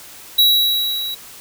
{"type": "tone with level ramp", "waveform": "square", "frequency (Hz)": 3883, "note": "B7", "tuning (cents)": -30, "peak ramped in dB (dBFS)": [-9, -24], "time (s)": [0.38, 1.15], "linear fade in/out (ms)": 10, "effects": ["white hiss -39 dBFS RMS until 1.4 s"]}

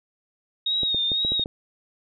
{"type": "tone with vibrato", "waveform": "sine", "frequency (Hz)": 3729, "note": "A#7", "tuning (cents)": 0, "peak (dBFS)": -21, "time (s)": [0.66, 1.44], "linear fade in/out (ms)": 5, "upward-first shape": "sine", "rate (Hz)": 2, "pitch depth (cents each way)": 53}
{"type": "clicks", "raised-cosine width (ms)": 2, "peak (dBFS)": -19, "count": 7, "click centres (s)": [0.833, 0.946, 1.118, 1.249, 1.32, 1.396, 1.459]}
{"effects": []}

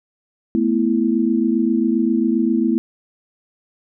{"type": "chord", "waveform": "sine", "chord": "A suspended second", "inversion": "none", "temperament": "just", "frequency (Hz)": [220, 247.5, 330], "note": ["A3", "B3", "E4"], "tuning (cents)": [0, 4, 2], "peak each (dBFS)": -19, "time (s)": [0.55, 2.78], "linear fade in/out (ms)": 0, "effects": []}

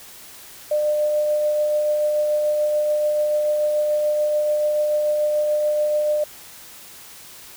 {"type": "tone with tremolo", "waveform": "sine", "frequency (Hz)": 600, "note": "D5", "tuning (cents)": 37, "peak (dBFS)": -16, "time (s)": [0.71, 6.24], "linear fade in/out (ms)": 5, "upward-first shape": "triangle", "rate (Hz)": 6.9, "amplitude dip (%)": 25, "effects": ["white hiss -42 dBFS RMS until 7.56 s"]}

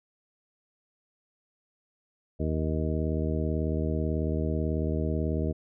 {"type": "harmonic tone", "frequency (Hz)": 78.2, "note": "D#2", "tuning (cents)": 9, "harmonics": [1, 2, 3, 4, 5, 6, 8], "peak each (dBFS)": [-29, -32, -34, -35, -36, -37, -38], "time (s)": [2.39, 5.53], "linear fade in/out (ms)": 20, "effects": []}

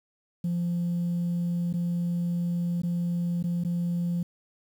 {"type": "tone with dropouts", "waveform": "sine", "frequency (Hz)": 173.4, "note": "F3", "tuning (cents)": -12, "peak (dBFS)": -23, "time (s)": [0.44, 4.23], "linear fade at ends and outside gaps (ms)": 5, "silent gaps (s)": [[1.728, 1.738], [2.819, 2.833], [3.427, 3.439], [3.638, 3.648]], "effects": ["tanh soft clip ceiling -23 dBFS", "9-bit"]}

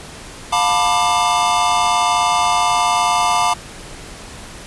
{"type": "chord", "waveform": "square", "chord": "B half-diminished seventh", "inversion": "second", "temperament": "just", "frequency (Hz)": [711.2, 889, 987.8, 1185.3], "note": ["F5", "A5", "B5", "D6"], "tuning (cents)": [31, 18, 0, 16], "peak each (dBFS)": -20, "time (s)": [0.52, 3.54], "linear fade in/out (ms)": 10, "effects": ["pink hiss -35 dBFS RMS until 4.66 s", "resampled to 24000 Hz"]}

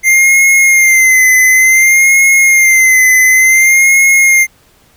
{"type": "tone with vibrato", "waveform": "square", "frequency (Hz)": 2093, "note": "C7", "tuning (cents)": 0, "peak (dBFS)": -5, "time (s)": [0.03, 4.47], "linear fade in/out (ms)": 50, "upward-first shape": "sine", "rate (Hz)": 0.56, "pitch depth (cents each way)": 54, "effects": ["pink hiss -48 dBFS RMS until 4.96 s"]}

